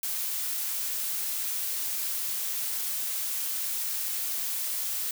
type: noise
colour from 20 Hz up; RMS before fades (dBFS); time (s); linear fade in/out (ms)
blue; -31; 0.03-5.11; 2
effects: none